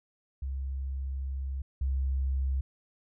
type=tone pair in turn; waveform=sine; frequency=67.1 / 66.71 Hz; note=C2 / C2; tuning=+44 / +34 cents; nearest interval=unison; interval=10 cents; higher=first; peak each=-31 / -26 dBFS; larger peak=second; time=0.42-1.62 / 1.81-2.61 s; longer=first; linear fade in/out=5 ms; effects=none